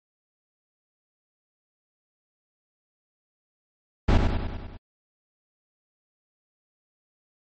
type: noise with echo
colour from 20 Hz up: brown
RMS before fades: -17 dBFS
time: 4.08-4.18 s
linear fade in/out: 10 ms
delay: 99 ms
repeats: 6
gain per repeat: -4 dB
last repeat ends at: 4.774 s
effects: low-pass 4000 Hz 12 dB/octave + MP3 32 kbps